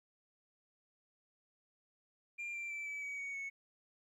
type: tone with pitch steps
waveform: sine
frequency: 2391 / 2359 / 2328 / 2298 / 2267 / 2237 / 2208 Hz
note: D7 / D7 / D7 / D7 / C#7 / C#7 / C#7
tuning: +30 / +7 / -16 / -38 / +38 / +15 / -7 cents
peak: -37 dBFS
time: 2.38-3.5 s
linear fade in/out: 20 ms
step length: 160 ms
effects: tanh soft clip ceiling -39 dBFS + 13-bit